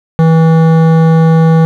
triangle tone with hard clipping, 162.3 Hz, E3, 27 cents flat, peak -6 dBFS, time 0.19-1.65 s, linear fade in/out 0 ms, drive 18 dB, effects none

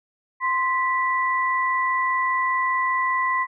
sine tone pair together, 1042 / 1967 Hz, C6 / B6, -7 / -7 cents, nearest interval major seventh, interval 1100 cents, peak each -21 / -24 dBFS, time 0.4-3.47 s, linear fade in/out 50 ms, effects none

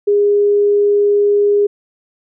sine tone, 409.4 Hz, G#4, 25 cents flat, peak -9 dBFS, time 0.07-1.67 s, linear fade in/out 10 ms, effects none

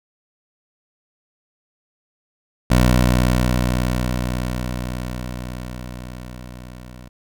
15% pulse tone with level ramp, 61.74 Hz, B1, in tune, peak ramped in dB -5 to -31 dBFS, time 2.7-7.09 s, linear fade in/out 10 ms, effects none

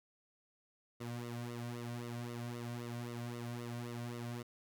sawtooth tone with flanger, 119.5 Hz, A#2, 43 cents sharp, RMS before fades -43 dBFS, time 1-4.43 s, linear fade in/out 10 ms, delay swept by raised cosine 1.2 to 2.4 ms, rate 3.8 Hz, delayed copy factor -0.85, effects none

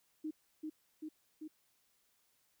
sine tone with echo, 310 Hz, D#4, 6 cents flat, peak -37 dBFS, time 0.24-0.31 s, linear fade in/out 10 ms, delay 390 ms, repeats 3, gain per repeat -2 dB, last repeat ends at 1.48 s, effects white hiss -75 dBFS RMS until 2.6 s

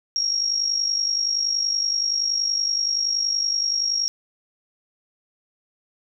sine tone with amplitude modulation, 5588 Hz, F8, in tune, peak -17 dBFS, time 0.16-4.08 s, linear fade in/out 0 ms, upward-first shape sine, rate 50.6 Hz, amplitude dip 65%, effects none

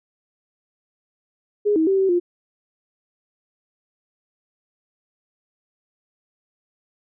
sine tone with pitch steps, 414.3 / 319.2 / 387.2 / 384.1 / 351.1 Hz, G#4 / D#4 / G4 / G4 / F4, -4 / +44 / -21 / -35 / +9 cents, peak -15 dBFS, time 1.65-2.2 s, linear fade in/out 20 ms, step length 110 ms, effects none

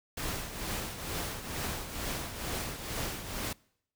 pink noise with tremolo, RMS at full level -34 dBFS, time 0.17-3.53 s, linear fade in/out 5 ms, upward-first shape triangle, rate 2.2 Hz, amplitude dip 65%, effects noise-tail reverb RT60 0.7 s tail -25 dB re dry

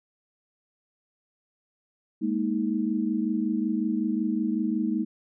sine chord, Ab suspended second, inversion none, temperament equal with one note detuned, 207.7 / 233.1 / 315.3 Hz, Ab3 / Bb3 / Eb4, 0 / 0 / +23 cents, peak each -28 dBFS, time 2.21-5.05 s, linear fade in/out 20 ms, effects none

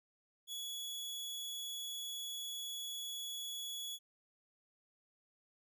sawtooth tone, 3382 Hz, G#7, 31 cents sharp, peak -38 dBFS, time 0.47-3.99 s, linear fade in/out 50 ms, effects none

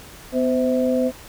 sine tone cluster, 250.8 / 515 / 651 Hz, B3 / C5 / E5, +27 / -28 / -22 cents, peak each -20 / -20 / -27 dBFS, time 0.32-1.12 s, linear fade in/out 50 ms, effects pink hiss -42 dBFS RMS until 1.28 s

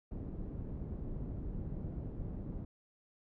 pink low-pass noise, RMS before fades -41 dBFS, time 0.11-2.65 s, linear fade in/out 5 ms, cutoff 270 Hz, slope 12 dB/octave, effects none

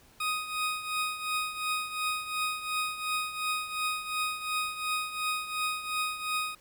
20% pulse tone with tremolo, 1249 Hz, D#6, 6 cents sharp, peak -22 dBFS, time 0.2-6.55 s, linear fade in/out 5 ms, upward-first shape triangle, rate 2.8 Hz, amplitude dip 75%, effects pink hiss -59 dBFS RMS until 6.6 s

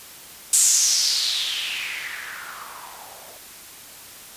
violet noise with low-pass filter sweep, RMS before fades -24 dBFS, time 0.53-3.37 s, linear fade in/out 2 ms, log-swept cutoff 8100 to 610 Hz, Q 4, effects white hiss -42 dBFS RMS until 4.36 s + resampled to 32000 Hz

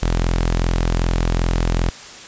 sawtooth tone, 42.58 Hz, F1, 43 cents flat, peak -12 dBFS, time 0.02-1.9 s, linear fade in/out 10 ms, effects white hiss -37 dBFS RMS until 2.27 s + resampled to 16000 Hz

